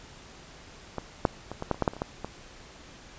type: clicks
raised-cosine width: 1 ms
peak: -17 / -6 / -21 / -18 / -10 / -26 / -10 / -8 / -26 / -27 / -14 / -19 dBFS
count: 12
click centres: 0.983 / 1.252 / 1.516 / 1.624 / 1.713 / 1.745 / 1.823 / 1.878 / 1.935 / 1.966 / 2.019 / 2.246 s
effects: pink hiss -49 dBFS RMS until 3.18 s + resampled to 16000 Hz